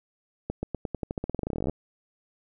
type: accelerating click train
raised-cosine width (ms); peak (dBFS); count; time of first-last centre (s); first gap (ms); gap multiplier
2; -16; 25; 0.5-1.696; 130; 0.9
effects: none